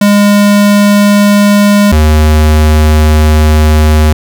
square tone pair in turn, 204.4 / 76.92 Hz, G#3 / D#2, -27 / -19 cents, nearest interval octave + perfect fourth, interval 1692 cents, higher first, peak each -4 dBFS, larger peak neither, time 0.01-1.92 / 1.92-4.13 s, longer second, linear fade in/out 5 ms, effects none

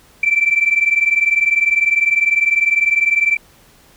sine tone pair together, 2329 / 2349 Hz, D7 / D7, -15 / 0 cents, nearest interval unison, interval 15 cents, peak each -14 dBFS, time 0.23-3.37 s, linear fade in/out 5 ms, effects tanh soft clip ceiling -5 dBFS + pink hiss -49 dBFS RMS until 3.96 s

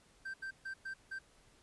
triangle tone bursts at uneven times, 1565 Hz, G6, 3 cents flat, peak -38 dBFS, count 5, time 0.25-0.34 / 0.42-0.51 / 0.65-0.74 / 0.85-0.94 / 1.11-1.19 s, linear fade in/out 10 ms, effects pink hiss -66 dBFS RMS until 1.62 s + resampled to 24000 Hz

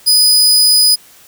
sawtooth tone, 4978 Hz, D#8, in tune, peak -4 dBFS, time 0.06-0.96 s, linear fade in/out 20 ms, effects white hiss -43 dBFS RMS until 1.27 s

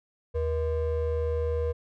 triangle ring-modulated tone, 278.5 Hz, C#4, 8 cents sharp, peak -20 dBFS, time 0.34-1.73 s, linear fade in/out 20 ms, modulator 200 Hz, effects none

